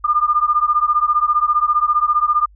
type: beating tone pair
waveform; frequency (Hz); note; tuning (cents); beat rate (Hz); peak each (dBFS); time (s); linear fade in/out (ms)
sine; 1200 / 1215; D6 / D#6; +37 / -42; 15; -16; 0.04-2.46; 10
effects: added 50 Hz sine -44 dBFS peak until 2.55 s